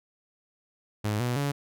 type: tone with pitch steps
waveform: sawtooth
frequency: 105.3 / 122.36 / 142.19 Hz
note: G#2 / B2 / C#3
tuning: +24 / -16 / +44 cents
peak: -22 dBFS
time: 1.04-1.52 s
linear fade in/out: 10 ms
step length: 160 ms
effects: none